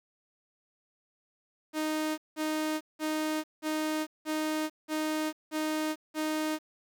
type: tone bursts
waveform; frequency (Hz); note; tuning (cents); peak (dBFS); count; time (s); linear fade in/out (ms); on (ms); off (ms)
sawtooth; 310; D#4; -6; -25; 8; 1.73-6.59; 50; 450; 180
effects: 10-bit